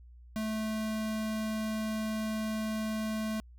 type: tone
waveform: square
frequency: 217.8 Hz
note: A3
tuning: 17 cents flat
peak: -32 dBFS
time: 0.36-3.4 s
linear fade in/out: 0 ms
effects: added 60 Hz sine -50 dBFS peak until 3.58 s